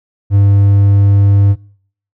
triangle tone, 100 Hz, G2, 35 cents sharp, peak -3 dBFS, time 0.3-1.56 s, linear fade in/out 50 ms, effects noise-tail reverb RT60 0.6 s tail -26 dB re dry

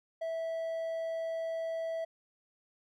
triangle tone, 655 Hz, E5, 11 cents flat, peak -31 dBFS, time 0.21-2.05 s, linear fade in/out 10 ms, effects none

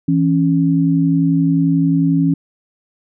sine tone pair together, 164.81 / 276.1 Hz, E3 / C#4, 0 / -7 cents, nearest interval major sixth, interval 893 cents, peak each -14 dBFS, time 0.08-2.34 s, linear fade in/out 5 ms, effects none

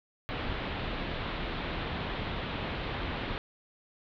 pink low-pass noise, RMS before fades -35 dBFS, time 0.29-3.38 s, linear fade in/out 0 ms, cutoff 3900 Hz, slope 48 dB/octave, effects none

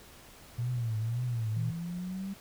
sine tone with vibrato, 116.54 Hz, A#2, in tune, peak -29 dBFS, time 0.58-1.71 s, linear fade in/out 10 ms, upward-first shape triangle, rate 1.9 Hz, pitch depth 140 cents each way
sine exponential sweep, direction up, 157.7 to 198 Hz, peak -34 dBFS, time 1.56-2.34 s, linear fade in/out 10 ms
effects pink hiss -53 dBFS RMS until 2.4 s

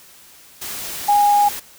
sine tone in noise, 821 Hz, G#5, 20 cents flat, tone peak -11 dBFS, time 1.08-1.49 s, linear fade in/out 10 ms, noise white, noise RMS -29 dBFS, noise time 0.61-1.6 s, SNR +15 dB, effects white hiss -46 dBFS RMS until 1.78 s

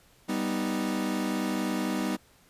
40% pulse chord, G augmented, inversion none, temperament equal, 196 / 246.9 / 311.1 Hz, G3 / B3 / D#4, 0 / 0 / 0 cents, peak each -31 dBFS, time 0.28-2.17 s, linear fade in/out 20 ms, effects pink hiss -60 dBFS RMS until 2.49 s + resampled to 32000 Hz

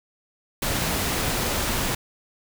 pink noise, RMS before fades -25 dBFS, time 0.62-1.95 s, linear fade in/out 5 ms, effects none

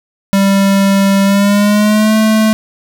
square tone with pitch glide, 196.5 to 218 Hz, G3 to A3, +4 to -16 cents, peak -8 dBFS, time 0.33-2.53 s, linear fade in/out 0 ms, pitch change +180 cents, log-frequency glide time 1.24-2.16 s, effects none

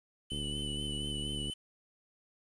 square tone with vibrato, 3000 Hz, F#7, 23 cents sharp, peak -38 dBFS, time 0.3-1.54 s, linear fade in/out 10 ms, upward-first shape sine, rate 4.2 Hz, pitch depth 29 cents each way
click train, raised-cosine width 3 ms, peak -28 dBFS, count 87, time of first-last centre 0.32-1.498 s, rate 73 Hz
effects resampled to 22050 Hz + 10-bit

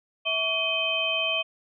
sine tone cluster, 650 / 1133 / 2522 / 3107 Hz, E5 / C#6 / D#7 / G7, -24 / +37 / +23 / -16 cents, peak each -31 / -36 / -27 / -27 dBFS, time 0.25-1.43 s, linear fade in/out 20 ms, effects none

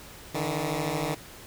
10% pulse beating tone pair, 146.83 / 159.83 Hz, D3 / D#3, 0 / +47 cents, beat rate 13 Hz, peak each -22 dBFS, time 0.34-1.15 s, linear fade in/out 10 ms, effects pink hiss -46 dBFS RMS until 1.46 s

